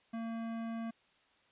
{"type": "tone with tanh clipping", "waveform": "sine", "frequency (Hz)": 227.9, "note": "A#3", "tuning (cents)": -39, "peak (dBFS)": -39, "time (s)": [0.13, 0.91], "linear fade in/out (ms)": 10, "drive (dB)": 18, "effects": ["white hiss -69 dBFS RMS until 1.51 s", "resampled to 8000 Hz"]}